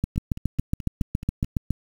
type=two click trains; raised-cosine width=5 ms; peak=-10 / -22 dBFS; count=13 / 7; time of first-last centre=0.04-1.707 / 0.16-1.445 s; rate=7.2 / 4.67 Hz; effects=7-bit

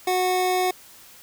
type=tone pair together; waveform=square; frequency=367.3 / 734 Hz; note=F#4 / F#5; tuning=-13 / -14 cents; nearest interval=octave; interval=1199 cents; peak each=-24 / -23 dBFS; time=0.07-0.71 s; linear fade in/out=5 ms; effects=white hiss -48 dBFS RMS until 1.22 s

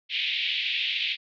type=band-pass noise; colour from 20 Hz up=white; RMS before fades=-28 dBFS; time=0.09-1.17 s; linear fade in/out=50 ms; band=2200 to 3700 Hz; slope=48 dB/octave; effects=none

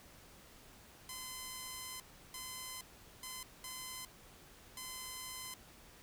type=tone bursts at uneven times; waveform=5% pulse; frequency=1026 Hz; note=C6; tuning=34 cents flat; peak=-32 dBFS; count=5; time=1.09-2 / 2.34-2.81 / 3.23-3.43 / 3.64-4.05 / 4.77-5.54 s; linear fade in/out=2 ms; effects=pink hiss -59 dBFS RMS until 6.02 s

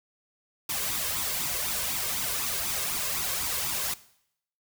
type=noise with flanger; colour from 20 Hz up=white; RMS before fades=-30 dBFS; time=0.69-3.94 s; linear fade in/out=5 ms; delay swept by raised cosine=0.82 to 1.92 ms; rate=4 Hz; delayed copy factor=+0.65; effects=noise-tail reverb RT60 0.7 s tail -18 dB re dry

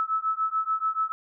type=beating tone pair; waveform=sine; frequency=1300 / 1306.9 Hz; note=E6 / E6; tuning=-24 / -15 cents; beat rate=6.9 Hz; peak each=-27 dBFS; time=0-1.12 s; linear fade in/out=0 ms; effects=none

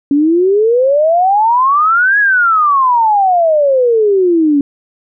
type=exponential two-way sweep; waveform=sine; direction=up then down; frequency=277.2 to 1693 to 277.2 Hz; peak=-7 dBFS; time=0.11-4.61 s; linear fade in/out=2 ms; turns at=2.19 s; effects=none

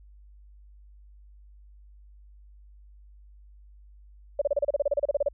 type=tone bursts; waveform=sine; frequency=573 Hz; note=D5; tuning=43 cents flat; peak=-20 dBFS; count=16; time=4.39-5.286 s; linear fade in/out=5 ms; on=26 ms; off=32 ms; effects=added 50 Hz sine -49 dBFS peak until 5.33 s

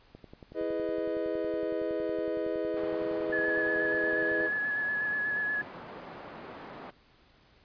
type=click train; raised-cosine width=2 ms; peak=-33 dBFS; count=47; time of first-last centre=0.15-4.409 s; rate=10.8 Hz
type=chord; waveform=triangle; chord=E major seventh; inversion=none; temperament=equal with one note detuned; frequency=329.6 / 415.3 / 498.5 / 622.3 Hz; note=E4 / G#4 / B4 / D#5; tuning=0 / 0 / +16 / 0 cents; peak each=-33 dBFS; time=0.54-4.5 s; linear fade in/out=50 ms
type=band-pass noise; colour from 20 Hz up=white; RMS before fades=-45 dBFS; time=2.76-6.91 s; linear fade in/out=10 ms; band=130 to 1000 Hz; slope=12 dB/octave
type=tone with vibrato; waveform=sine; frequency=1700 Hz; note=G#6; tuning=40 cents sharp; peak=-28 dBFS; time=3.32-5.62 s; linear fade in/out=10 ms; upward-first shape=square; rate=8.3 Hz; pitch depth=17 cents each way
effects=pink hiss -62 dBFS RMS until 7.64 s + resampled to 11025 Hz

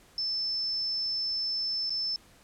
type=tone with dropouts; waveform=sine; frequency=5280 Hz; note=E8; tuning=2 cents sharp; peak=-28 dBFS; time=0.18-2.16 s; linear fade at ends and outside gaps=1 ms; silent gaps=1.896-1.904 s; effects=pink hiss -58 dBFS RMS until 2.43 s + low-pass 12000 Hz 12 dB/octave

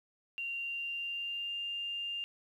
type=tone with pitch glide; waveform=sine; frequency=2768 to 2800 Hz; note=F7 to F7; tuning=-16 to +4 cents; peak=-35 dBFS; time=0.38-2.24 s; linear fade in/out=0 ms; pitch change=+20 cents; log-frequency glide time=0.52-1.49 s; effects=11-bit

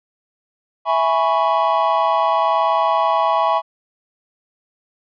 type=chord; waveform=triangle; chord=C# minor seventh; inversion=first; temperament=equal; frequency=659.3 / 830.6 / 987.8 / 1108.7 Hz; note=E5 / G#5 / B5 / C#6; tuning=0 / 0 / 0 / 0 cents; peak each=-18 dBFS; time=0.85-3.62 s; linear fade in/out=50 ms; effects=resampled to 11025 Hz

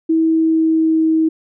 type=tone with pitch glide; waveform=sine; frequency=323.3 to 319.4 Hz; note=E4 to D#4; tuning=-34 to +45 cents; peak=-11 dBFS; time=0.09-1.29 s; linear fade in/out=10 ms; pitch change=-21 cents; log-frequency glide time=0.22-1.06 s; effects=none

